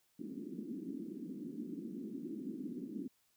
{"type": "band-pass noise", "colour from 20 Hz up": "white", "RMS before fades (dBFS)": -44, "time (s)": [0.19, 3.08], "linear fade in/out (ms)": 5, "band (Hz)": [190, 330], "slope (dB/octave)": 48, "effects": ["white hiss -75 dBFS RMS until 3.36 s"]}